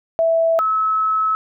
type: tone pair in turn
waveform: sine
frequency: 658 / 1294.1 Hz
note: E5 / E6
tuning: -3 / -32 cents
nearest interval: octave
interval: 1171 cents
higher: second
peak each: -13 / -15 dBFS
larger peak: first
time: 0.19-0.59 / 0.59-1.35 s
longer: second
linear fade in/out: 0 ms
effects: none